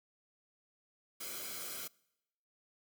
white noise with comb filter, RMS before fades -43 dBFS, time 1.2-1.88 s, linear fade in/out 10 ms, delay 1.1 ms, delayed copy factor -0.75, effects noise-tail reverb RT60 0.9 s tail -25 dB re dry

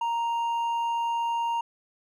sine tone with hard clipping, 932.3 Hz, A#5, in tune, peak -26 dBFS, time 0.01-1.61 s, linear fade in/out 5 ms, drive 4 dB, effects none

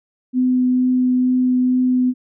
sine tone with vibrato, 252.8 Hz, B3, 41 cents sharp, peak -13 dBFS, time 0.33-2.14 s, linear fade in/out 50 ms, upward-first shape triangle, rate 2.2 Hz, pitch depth 8 cents each way, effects none

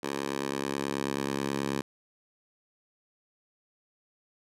10% pulse tone with high-pass filter sweep, 69.3 Hz, C#2, in tune, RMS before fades -32 dBFS, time 0.03-1.82 s, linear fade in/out 5 ms, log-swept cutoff 340 to 190 Hz, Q 0.81, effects low-pass 11000 Hz 12 dB/octave

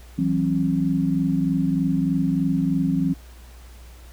sine tone cluster, 164.5 / 187.7 / 268.2 Hz, E3 / F#3 / C4, -3 / +25 / +43 cents, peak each -23 / -24 / -22 dBFS, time 0.18-3.14 s, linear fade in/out 10 ms, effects added 60 Hz sine -41 dBFS peak until 4.12 s + pink hiss -51 dBFS RMS until 4.12 s

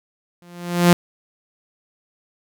sawtooth tone with exponential growth, 174.6 Hz, F3, in tune, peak -3 dBFS, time 0.42-0.93 s, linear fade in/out 0 ms, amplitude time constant 110 ms, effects none

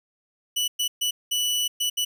sawtooth tone bursts at uneven times, 2960 Hz, F#7, in tune, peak -19 dBFS, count 6, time 0.56-0.68 / 0.79-0.88 / 1.01-1.11 / 1.31-1.68 / 1.8-1.9 / 1.97-2.05 s, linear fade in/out 10 ms, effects none

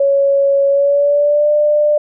sine tone with pitch glide, 556 to 595.9 Hz, C#5 to D5, +5 to +25 cents, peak -9 dBFS, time 0-1.98 s, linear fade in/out 5 ms, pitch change +120 cents, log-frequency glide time 0.68-1.49 s, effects none

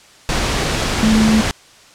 sine tone in noise, 218.4 Hz, A3, 13 cents flat, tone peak -10 dBFS, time 1.03-1.41 s, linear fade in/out 0 ms, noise pink, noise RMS -18 dBFS, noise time 0.29-1.51 s, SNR +5 dB, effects white hiss -45 dBFS RMS until 1.94 s + low-pass 7000 Hz 12 dB/octave

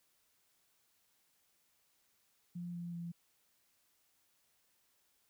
sine tone with pitch steps, 174.61 / 172.6 / 170.62 Hz, F3 / F3 / F3, 0 / -20 / -40 cents, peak -40 dBFS, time 2.55-3.12 s, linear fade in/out 10 ms, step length 190 ms, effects white hiss -75 dBFS RMS until 5.29 s

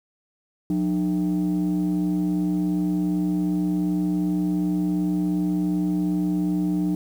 sine tone pair together, 180 / 302.7 Hz, F#3 / D#4, -47 / -48 cents, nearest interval major sixth, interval 899 cents, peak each -21 dBFS, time 0.7-6.95 s, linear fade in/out 2 ms, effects tanh soft clip ceiling -17 dBFS + 8-bit

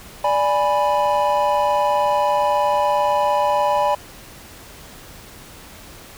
triangle chord, G# diminished, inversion second, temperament equal, 587.3 / 830.6 / 987.8 Hz, D5 / G#5 / B5, 0 / 0 / 0 cents, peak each -18 dBFS, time 0.24-3.95 s, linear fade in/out 5 ms, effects pink hiss -41 dBFS RMS until 6.17 s

